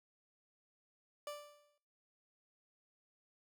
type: tone with exponential decay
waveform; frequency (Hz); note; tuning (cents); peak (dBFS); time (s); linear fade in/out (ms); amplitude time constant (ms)
30% pulse; 587.3; D5; 0; -38; 1.27-1.78; 2; 110
effects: noise-tail reverb RT60 0.9 s tail -24 dB re dry